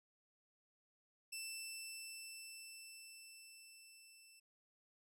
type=tone with level ramp; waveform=15% pulse; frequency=2662 Hz; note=E7; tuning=16 cents sharp; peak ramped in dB=-37 to -55 dBFS; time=1.32-4.4 s; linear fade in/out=10 ms; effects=none